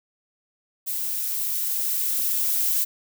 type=noise with level ramp; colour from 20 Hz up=violet; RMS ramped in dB=-28 to -22 dBFS; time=0.86-2.85 s; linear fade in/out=20 ms; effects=none